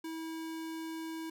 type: tone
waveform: square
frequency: 323.5 Hz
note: E4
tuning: 32 cents flat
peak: -39 dBFS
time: 0.04-1.3 s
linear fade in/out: 5 ms
effects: none